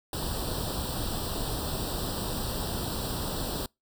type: noise with comb filter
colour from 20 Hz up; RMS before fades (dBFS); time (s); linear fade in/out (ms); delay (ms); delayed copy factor
pink; -32; 0.13-3.66; 2; 0.23; +0.9
effects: noise-tail reverb RT60 0.2 s tail -26 dB re dry